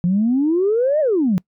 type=exponential two-way sweep; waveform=sine; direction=up then down; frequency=170 to 635 to 170 Hz; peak=-13 dBFS; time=0.04-1.38 s; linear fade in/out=0 ms; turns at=1 s; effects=noise-tail reverb RT60 0.1 s tail -25 dB re dry + tanh soft clip ceiling -9 dBFS